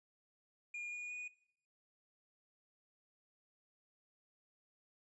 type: tone with pitch steps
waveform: triangle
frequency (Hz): 2423 / 2444 / 2465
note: D#7 / D#7 / D#7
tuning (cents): -47 / -32 / -17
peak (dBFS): -40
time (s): 0.74-1.28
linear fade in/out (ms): 5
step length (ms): 180
effects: noise-tail reverb RT60 0.6 s tail -18 dB re dry + resampled to 22050 Hz